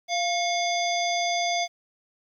harmonic tone with a mistuned harmonic, 693 Hz, F5, 14 cents flat, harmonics 1 / 3 / 5 / 7 / 9, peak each -25 / -30 / -32 / -33 / -35 dBFS, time 0.08-1.68 s, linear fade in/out 50 ms, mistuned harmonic 3, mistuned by +78 cents, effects 10-bit

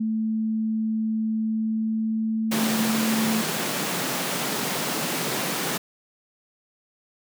sine tone with pitch glide, 220 to 221.7 Hz, A3 to A3, 0 to +13 cents, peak -22 dBFS, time 0-3.42 s, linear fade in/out 10 ms, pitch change +13 cents, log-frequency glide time 1.43-2.78 s
pink high-pass noise, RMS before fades -27 dBFS, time 2.51-5.78 s, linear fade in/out 10 ms, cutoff 140 Hz, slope 48 dB/octave
effects none

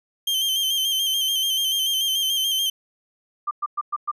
40% pulse tone with vibrato, 3136 Hz, G7, in tune, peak -19 dBFS, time 0.27-2.7 s, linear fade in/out 5 ms, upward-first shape square, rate 6.9 Hz, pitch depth 35 cents each way
sine tone bursts, 1192 Hz, D6, 25 cents sharp, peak -21 dBFS, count 5, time 3.47-4.115 s, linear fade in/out 10 ms, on 41 ms, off 110 ms
effects none

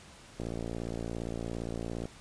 click train, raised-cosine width 2 ms, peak -23 dBFS, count 96, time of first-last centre 0.4-2.055 s, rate 57.4 Hz, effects pink hiss -53 dBFS RMS until 2.2 s + resampled to 22050 Hz

